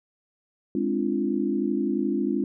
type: chord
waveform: sine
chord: D half-diminished seventh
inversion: second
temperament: equal with one note detuned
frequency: 207.7 / 261.6 / 293.7 / 344.4 Hz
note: Ab3 / C4 / D4 / F4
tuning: 0 / 0 / 0 / -24 cents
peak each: -28 dBFS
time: 0.75-2.44 s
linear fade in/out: 2 ms
effects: none